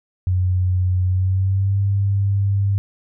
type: tone with pitch glide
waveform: sine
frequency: 91.6 to 99.32 Hz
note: F#2 to G2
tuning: -17 to +23 cents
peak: -15 dBFS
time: 0.27-2.78 s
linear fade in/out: 0 ms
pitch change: +140 cents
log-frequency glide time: 1.05-1.8 s
effects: none